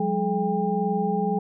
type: tone cluster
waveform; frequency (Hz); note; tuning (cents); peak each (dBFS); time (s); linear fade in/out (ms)
sine; 180.4 / 202.3 / 424.8 / 799; F#3 / G#3 / G#4 / G5; -44 / -45 / +39 / +33; -27; 0-1.39; 5
effects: none